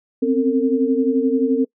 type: tone cluster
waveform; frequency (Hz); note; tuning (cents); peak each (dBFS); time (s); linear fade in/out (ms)
sine; 256.9 / 268.4 / 453.9; C4 / C4 / A#4; -32 / +44 / -46; -19; 0.22-1.65; 10
effects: noise-tail reverb RT60 0.1 s tail -23 dB re dry